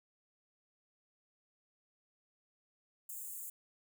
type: high-pass noise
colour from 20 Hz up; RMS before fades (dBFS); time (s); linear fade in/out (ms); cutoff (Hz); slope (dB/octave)
white; -45; 3.09-3.5; 5; 6800; 96
effects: none